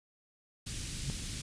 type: band-stop noise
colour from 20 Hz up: pink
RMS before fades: -39 dBFS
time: 0.66-1.42 s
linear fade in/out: 10 ms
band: 200 to 3200 Hz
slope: 12 dB/octave
type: tone with exponential growth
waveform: sine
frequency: 137.2 Hz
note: C#3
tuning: 17 cents flat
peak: -29 dBFS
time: 0.92-1.1 s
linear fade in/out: 0 ms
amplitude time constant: 38 ms
effects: resampled to 22050 Hz